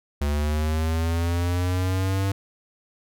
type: linear sweep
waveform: square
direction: up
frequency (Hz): 71.8 to 98.3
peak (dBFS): -22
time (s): 0.21-2.32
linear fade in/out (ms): 5
effects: none